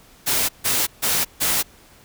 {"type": "noise bursts", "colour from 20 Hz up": "white", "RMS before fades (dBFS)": -20, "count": 4, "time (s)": [0.26, 1.63], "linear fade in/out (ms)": 20, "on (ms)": 230, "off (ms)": 150, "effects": ["pink hiss -50 dBFS RMS until 2.04 s"]}